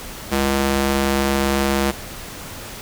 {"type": "tone with high-pass filter", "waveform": "square", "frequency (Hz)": 68.6, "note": "C#2", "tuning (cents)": -17, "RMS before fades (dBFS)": -19, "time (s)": [0.31, 1.92], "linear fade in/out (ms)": 20, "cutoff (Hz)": 180, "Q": 0.6, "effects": ["pink hiss -34 dBFS RMS until 2.81 s"]}